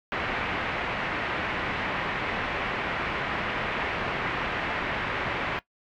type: low-pass noise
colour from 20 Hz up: white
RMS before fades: -30 dBFS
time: 0.12-5.59 s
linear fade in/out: 0 ms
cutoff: 2400 Hz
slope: 24 dB/octave
effects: noise-tail reverb RT60 0.1 s tail -18 dB re dry